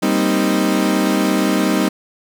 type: chord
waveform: 35% pulse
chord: C minor seventh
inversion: second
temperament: equal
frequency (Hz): 196 / 233.1 / 261.6 / 311.1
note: G3 / Bb3 / C4 / Eb4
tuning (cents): 0 / 0 / 0 / 0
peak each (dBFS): -17 / -21 / -19 / -17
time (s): 0.02-1.89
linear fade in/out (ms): 10
effects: none